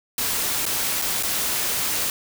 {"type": "noise with dropouts", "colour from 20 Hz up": "white", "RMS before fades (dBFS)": -24, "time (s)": [0.18, 2.1], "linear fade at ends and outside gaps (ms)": 1, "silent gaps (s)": [[0.655, 0.663], [1.016, 1.021], [1.226, 1.233]], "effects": []}